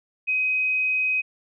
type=tone; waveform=sine; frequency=2520 Hz; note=D#7; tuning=21 cents sharp; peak=-20 dBFS; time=0.27-1.22 s; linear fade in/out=20 ms; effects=none